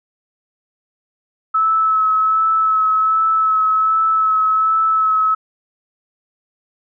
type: tone with vibrato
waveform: sine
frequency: 1299 Hz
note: E6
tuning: 26 cents flat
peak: -12 dBFS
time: 1.54-5.35 s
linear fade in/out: 10 ms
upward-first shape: sine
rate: 1.3 Hz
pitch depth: 16 cents each way
effects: none